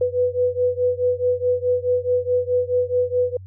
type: beating tone pair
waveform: sine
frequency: 493.9 / 498.6 Hz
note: B4 / B4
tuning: 0 / +16 cents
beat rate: 4.7 Hz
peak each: -20 / -21 dBFS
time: 0.01-3.37 s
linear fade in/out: 5 ms
effects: added 94 Hz sine -36 dBFS peak until 3.46 s